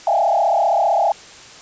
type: tone with frequency modulation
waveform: sine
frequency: 740 Hz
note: F#5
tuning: in tune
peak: -13 dBFS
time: 0.07-1.12 s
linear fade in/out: 2 ms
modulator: 35.4 Hz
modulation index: 2.9
effects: white hiss -40 dBFS RMS until 1.61 s + resampled to 16000 Hz